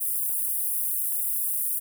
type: high-pass noise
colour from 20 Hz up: pink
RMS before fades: -27 dBFS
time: 0-1.8 s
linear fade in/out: 20 ms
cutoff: 9700 Hz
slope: 48 dB/octave
effects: none